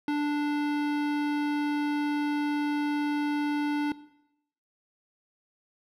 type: tone with hard clipping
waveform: sine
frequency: 293.7 Hz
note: D4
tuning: in tune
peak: -27 dBFS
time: 0.08-3.92 s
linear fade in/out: 2 ms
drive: 18 dB
effects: noise-tail reverb RT60 0.8 s tail -18 dB re dry